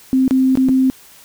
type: tone with dropouts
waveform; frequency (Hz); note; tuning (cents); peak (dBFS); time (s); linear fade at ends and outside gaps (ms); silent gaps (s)
sine; 261.6; C4; 0; -10; 0.13-0.9; 0; 0.279-0.309 / 0.554-0.573 / 0.686-0.692
effects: white hiss -44 dBFS RMS until 1.24 s